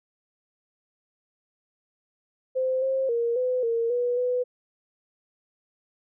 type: tone with pitch steps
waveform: sine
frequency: 518 / 531 / 468.7 / 505 / 461.8 / 487.3 / 496.9 Hz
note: C5 / C5 / A#4 / B4 / A#4 / B4 / B4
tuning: -17 / +25 / +9 / +39 / -16 / -23 / +11 cents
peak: -22 dBFS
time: 2.55-4.44 s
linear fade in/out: 20 ms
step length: 270 ms
effects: none